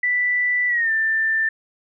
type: tone with pitch glide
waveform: sine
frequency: 1975.5 to 1780.4 Hz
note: B6 to A6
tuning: 0 to +20 cents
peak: -17 dBFS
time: 0.03-1.49 s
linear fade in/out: 5 ms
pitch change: -180 cents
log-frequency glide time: 0.68-0.91 s
effects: none